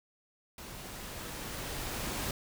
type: noise with level ramp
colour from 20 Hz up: pink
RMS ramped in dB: -46 to -35 dBFS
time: 0.58-2.31 s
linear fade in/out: 2 ms
effects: none